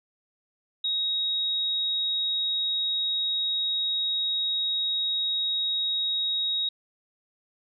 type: tone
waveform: sine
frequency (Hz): 3780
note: A#7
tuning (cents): +23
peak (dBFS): -24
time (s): 0.84-6.69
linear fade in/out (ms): 5
effects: none